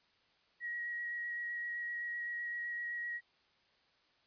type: tone with vibrato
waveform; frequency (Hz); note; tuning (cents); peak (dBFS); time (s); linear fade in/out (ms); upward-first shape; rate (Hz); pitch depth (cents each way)
sine; 1904; A#6; +36; -37; 0.6-3.21; 50; square; 7.8; 9
effects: white hiss -71 dBFS RMS until 4.26 s + resampled to 11025 Hz